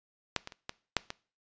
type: clicks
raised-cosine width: 0.2 ms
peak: -10 / -22 / -29 / -18 / -7 / -19 dBFS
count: 6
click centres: 0.363 / 0.474 / 0.522 / 0.694 / 0.967 / 1.104 s
effects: noise-tail reverb RT60 0.4 s tail -21 dB re dry + resampled to 16000 Hz